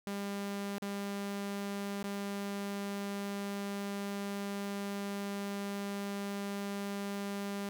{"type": "tone with dropouts", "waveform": "sawtooth", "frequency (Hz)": 200.4, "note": "G3", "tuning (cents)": 38, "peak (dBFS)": -32, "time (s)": [0.07, 7.69], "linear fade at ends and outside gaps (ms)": 0, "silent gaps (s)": [[0.782, 0.822], [2.028, 2.04]], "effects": []}